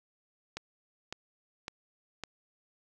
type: click train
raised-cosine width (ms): 0.2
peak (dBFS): -20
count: 4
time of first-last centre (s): 0.57-2.237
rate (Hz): 1.8
effects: none